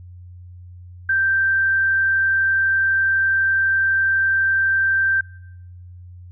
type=tone; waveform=sine; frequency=1568 Hz; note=G6; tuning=in tune; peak=-15 dBFS; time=1.09-5.21 s; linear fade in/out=5 ms; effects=noise-tail reverb RT60 0.9 s tail -25 dB re dry + added 89 Hz sine -37 dBFS peak until 6.31 s